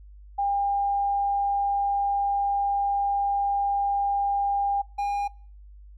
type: tone pair in turn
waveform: sine / triangle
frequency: 802 / 809.9 Hz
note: G5 / G#5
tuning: +39 / -44 cents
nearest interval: unison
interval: 17 cents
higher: second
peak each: -22 dBFS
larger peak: neither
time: 0.38-4.82 / 4.98-5.28 s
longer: first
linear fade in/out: 10 ms
effects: noise-tail reverb RT60 0.5 s tail -25 dB re dry + added 50 Hz sine -44 dBFS peak until 5.97 s